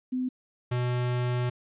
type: tone pair in turn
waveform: sine / square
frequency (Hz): 254.4 / 123.36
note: C4 / B2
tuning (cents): -48 / -2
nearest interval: octave + minor second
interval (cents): 1254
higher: first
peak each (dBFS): -26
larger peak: neither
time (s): 0.12-0.29 / 0.71-1.5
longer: second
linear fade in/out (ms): 10
effects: resampled to 8000 Hz + 11-bit